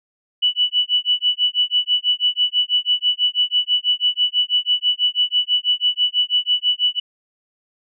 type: tone with tremolo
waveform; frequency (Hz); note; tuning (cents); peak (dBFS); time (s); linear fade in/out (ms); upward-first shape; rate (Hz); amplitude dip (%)
sine; 2960; F#7; 0; -12; 0.42-7; 10; sine; 6.1; 100
effects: none